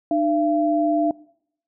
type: tone pair together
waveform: sine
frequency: 302.5 / 679 Hz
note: D#4 / F5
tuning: -49 / -49 cents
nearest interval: octave + major second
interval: 1400 cents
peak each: -20 dBFS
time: 0.11-1.11 s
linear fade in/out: 2 ms
effects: noise-tail reverb RT60 0.7 s tail -22 dB re dry